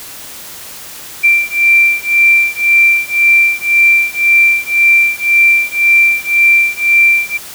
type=beating tone pair; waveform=sine; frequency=2355 / 2356.9 Hz; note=D7 / D7; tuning=+4 / +6 cents; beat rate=1.9 Hz; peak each=-10 dBFS; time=1.23-7.38 s; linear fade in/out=20 ms; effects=white hiss -30 dBFS RMS until 7.54 s